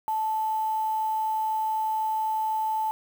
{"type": "tone with quantisation", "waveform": "sine", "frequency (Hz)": 874, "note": "A5", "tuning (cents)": -12, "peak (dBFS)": -24, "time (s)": [0.08, 2.91], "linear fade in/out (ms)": 0, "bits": 7, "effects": []}